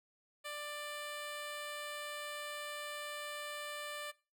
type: tone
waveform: 10% pulse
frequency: 591 Hz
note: D5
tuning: 11 cents sharp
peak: -33 dBFS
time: 0.44-4.12 s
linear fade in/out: 20 ms
effects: noise-tail reverb RT60 0.3 s tail -20 dB re dry